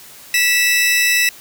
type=tone pair together; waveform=sawtooth; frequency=1957 / 2632 Hz; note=B6 / E7; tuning=-16 / -3 cents; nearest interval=perfect fourth; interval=513 cents; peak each=-12 dBFS; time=0.34-1.29 s; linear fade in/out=2 ms; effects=white hiss -40 dBFS RMS until 1.4 s

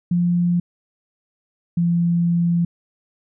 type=tone pair in turn; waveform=sine; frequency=174.61 / 171.31 Hz; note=F3 / F3; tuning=0 / -33 cents; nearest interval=unison; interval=33 cents; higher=first; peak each=-15 dBFS; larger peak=neither; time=0.11-0.6 / 1.77-2.65 s; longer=second; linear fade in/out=5 ms; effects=none

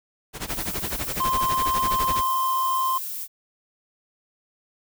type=noise with tremolo; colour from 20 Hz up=pink; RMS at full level=-28 dBFS; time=0.33-2.24 s; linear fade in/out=50 ms; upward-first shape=sine; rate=12 Hz; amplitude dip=90%
type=noise; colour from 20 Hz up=violet; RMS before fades=-32 dBFS; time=0.46-3.28 s; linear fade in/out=50 ms
type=tone; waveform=triangle; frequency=1046.5 Hz; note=C6; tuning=in tune; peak=-19 dBFS; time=1.2-2.98 s; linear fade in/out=5 ms
effects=none

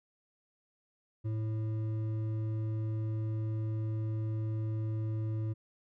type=tone with hard clipping; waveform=triangle; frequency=109.5 Hz; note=A2; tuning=8 cents flat; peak=-33 dBFS; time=1.24-5.54 s; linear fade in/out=20 ms; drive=11 dB; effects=none

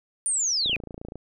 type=linear sweep; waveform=sine; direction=down; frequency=9250 to 2382 Hz; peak=-22 dBFS; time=0.26-0.76 s; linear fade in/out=0 ms
type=click train; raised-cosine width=2 ms; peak=-24 dBFS; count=15; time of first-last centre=0.66-1.156 s; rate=28.2 Hz
effects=none

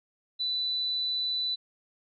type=tone; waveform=sine; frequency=3983 Hz; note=B7; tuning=14 cents sharp; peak=-27 dBFS; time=0.39-1.56 s; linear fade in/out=20 ms; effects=none

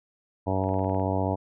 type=harmonic tone; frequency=95.2 Hz; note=F#2; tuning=50 cents sharp; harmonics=1 / 2 / 3 / 4 / 5 / 6 / 7 / 8 / 9 / 10; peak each=-28 / -33 / -31 / -36 / -34 / -34 / -32 / -37 / -34 / -37 dBFS; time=0.46-1.36 s; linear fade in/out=20 ms
type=click train; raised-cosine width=0.5 ms; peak=-35 dBFS; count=8; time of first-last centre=0.64-0.997 s; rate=19.6 Hz
effects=none

